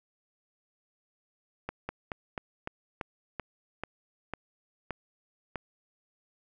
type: slowing click train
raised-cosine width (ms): 0.5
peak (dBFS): -19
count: 11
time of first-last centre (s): 1.69-5.557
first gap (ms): 200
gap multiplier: 1.14
effects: none